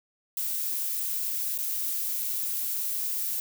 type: noise with dropouts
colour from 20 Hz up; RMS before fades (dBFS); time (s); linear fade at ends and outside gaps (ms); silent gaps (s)
violet; -30; 0.37-3.4; 2; 1.579-1.586
effects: none